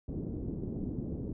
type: low-pass noise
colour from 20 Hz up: white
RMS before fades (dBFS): -37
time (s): 0.08-1.33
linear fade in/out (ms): 2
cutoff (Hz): 330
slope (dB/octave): 24
effects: none